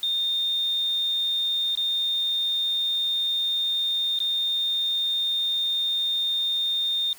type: tone with dropouts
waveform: sine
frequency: 3644 Hz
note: A#7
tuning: 40 cents flat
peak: -22 dBFS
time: 0.03-7.13 s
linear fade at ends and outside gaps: 1 ms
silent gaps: 1.752-1.774 / 4.189-4.202 s
effects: white hiss -48 dBFS RMS until 7.18 s